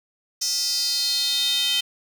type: tone with high-pass filter sweep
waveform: square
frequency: 281.9 Hz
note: C#4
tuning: 29 cents sharp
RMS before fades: -23 dBFS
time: 0.41-1.81 s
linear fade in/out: 10 ms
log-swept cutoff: 5600 to 3200 Hz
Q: 6
effects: none